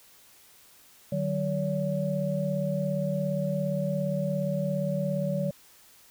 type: tone cluster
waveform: sine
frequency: 151.3 / 188.6 / 569 Hz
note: D#3 / F#3 / C#5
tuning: -48 / +33 / +45 cents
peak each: -30 dBFS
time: 1.12-5.51 s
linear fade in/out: 5 ms
effects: white hiss -56 dBFS RMS until 6.1 s